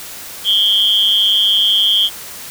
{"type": "tone with amplitude modulation", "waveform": "sine", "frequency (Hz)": 3226, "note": "G7", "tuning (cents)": 49, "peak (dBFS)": -6, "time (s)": [0.44, 2.1], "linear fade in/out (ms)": 50, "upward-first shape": "sine", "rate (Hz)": 204, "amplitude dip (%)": 85, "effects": ["white hiss -31 dBFS RMS until 2.5 s"]}